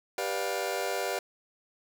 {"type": "chord", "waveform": "sawtooth", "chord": "G dominant seventh", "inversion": "none", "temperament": "just", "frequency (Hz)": [392, 490, 588, 705.6], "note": ["G4", "B4", "D5", "F5"], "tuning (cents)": [0, -14, 2, 18], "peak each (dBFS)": -31, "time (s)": [0.18, 1.19], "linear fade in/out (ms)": 2, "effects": []}